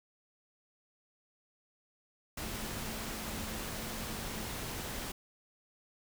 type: tone in noise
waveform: sine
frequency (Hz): 219.1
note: A3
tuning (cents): -7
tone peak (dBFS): -47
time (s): 2.42-4.47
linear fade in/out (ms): 5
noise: pink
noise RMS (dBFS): -40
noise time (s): 2.37-5.12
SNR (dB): -10
effects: none